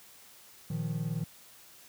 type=chord; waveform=triangle; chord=Bb suspended fourth; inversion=none; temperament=equal; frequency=116.54 / 155.56 / 174.61 Hz; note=Bb2 / Eb3 / F3; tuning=0 / 0 / 0 cents; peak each=-35 / -31 / -35 dBFS; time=0.7-1.24 s; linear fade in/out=5 ms; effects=white hiss -55 dBFS RMS until 1.88 s + high-pass 60 Hz 12 dB/octave